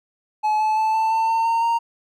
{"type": "tone with pitch steps", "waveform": "triangle", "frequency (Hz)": [855, 864.9, 875, 885.2, 895.4, 905.8, 916.4, 927], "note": ["A5", "A5", "A5", "A5", "A5", "A#5", "A#5", "A#5"], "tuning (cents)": [-50, -30, -10, 10, 30, -50, -30, -10], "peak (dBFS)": -15, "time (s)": [0.43, 1.79], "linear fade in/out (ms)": 20, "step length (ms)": 170, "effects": []}